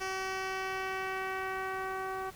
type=tone with low-pass filter sweep; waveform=10% pulse; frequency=380 Hz; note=F#4; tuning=46 cents sharp; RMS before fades=-36 dBFS; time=0-2.31 s; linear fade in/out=20 ms; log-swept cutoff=6400 to 1100 Hz; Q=0.99; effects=pink hiss -53 dBFS RMS until 2.35 s